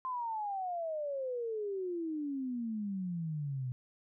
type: exponential sweep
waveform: sine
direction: down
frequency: 1046.5 to 123.47 Hz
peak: -34 dBFS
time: 0.05-3.72 s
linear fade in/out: 0 ms
effects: none